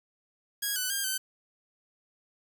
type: tone with pitch steps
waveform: 5% pulse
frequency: 1646 / 1498 / 1605 / 1535 Hz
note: G#6 / F#6 / G6 / G6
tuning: -16 / +21 / +40 / -37 cents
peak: -18 dBFS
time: 0.62-1.18 s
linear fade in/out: 10 ms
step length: 140 ms
effects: 9-bit